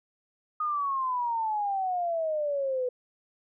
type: exponential sweep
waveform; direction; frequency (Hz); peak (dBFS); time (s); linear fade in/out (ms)
sine; down; 1244.5 to 493.9; -26; 0.6-2.89; 5
effects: none